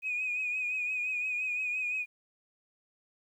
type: tone with vibrato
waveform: sine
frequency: 2489 Hz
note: D#7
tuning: in tune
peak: -29 dBFS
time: 0.02-2.06 s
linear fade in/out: 50 ms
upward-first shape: triangle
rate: 5.8 Hz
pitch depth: 52 cents each way
effects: tanh soft clip ceiling -25 dBFS + 11-bit